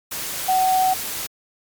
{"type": "tone in noise", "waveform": "sine", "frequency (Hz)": 750, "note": "F#5", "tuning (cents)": 23, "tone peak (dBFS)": -15, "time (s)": [0.48, 0.94], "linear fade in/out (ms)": 10, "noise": "white", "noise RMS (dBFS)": -28, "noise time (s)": [0.11, 1.27], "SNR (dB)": 10, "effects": ["MP3 96 kbps"]}